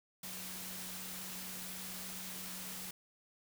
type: tone in noise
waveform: sine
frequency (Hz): 185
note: F#3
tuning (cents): 0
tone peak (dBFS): -52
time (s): 0.23-2.91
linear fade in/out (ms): 5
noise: white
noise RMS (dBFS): -45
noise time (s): 0.23-2.91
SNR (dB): -10
effects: none